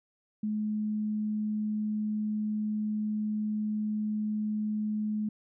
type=tone; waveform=sine; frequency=212.8 Hz; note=G#3; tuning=42 cents sharp; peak=-28 dBFS; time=0.43-5.29 s; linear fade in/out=5 ms; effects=none